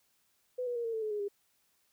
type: tone with pitch steps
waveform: sine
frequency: 501 / 485.9 / 471.2 / 457 / 443.3 / 429.9 / 416.9 / 404.4 Hz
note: B4 / B4 / A#4 / A#4 / A4 / A4 / G#4 / G#4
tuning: +25 / -28 / +19 / -34 / +13 / -40 / +7 / -46 cents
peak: -32 dBFS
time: 0.58-1.284 s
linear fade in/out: 10 ms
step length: 88 ms
effects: white hiss -73 dBFS RMS until 1.92 s